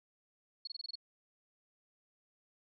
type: tone bursts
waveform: sine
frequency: 4345 Hz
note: C#8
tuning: 35 cents flat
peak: -39 dBFS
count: 7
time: 0.65-0.955 s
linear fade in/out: 5 ms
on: 23 ms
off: 24 ms
effects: none